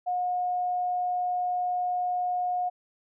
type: tone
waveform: sine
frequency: 721 Hz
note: F#5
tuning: 45 cents flat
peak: -25 dBFS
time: 0.06-2.7 s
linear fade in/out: 20 ms
effects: none